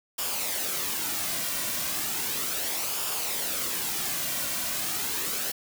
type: noise with flanger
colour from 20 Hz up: white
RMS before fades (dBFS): -30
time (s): 0.18-5.52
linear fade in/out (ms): 10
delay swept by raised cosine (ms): 0.49 to 2.39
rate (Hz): 0.35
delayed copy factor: -0.5
effects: none